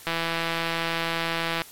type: click train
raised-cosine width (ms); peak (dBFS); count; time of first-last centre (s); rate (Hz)
0.3; -10; 258; 0.07-1.618; 166
effects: white hiss -46 dBFS RMS until 1.71 s + MP3 64 kbps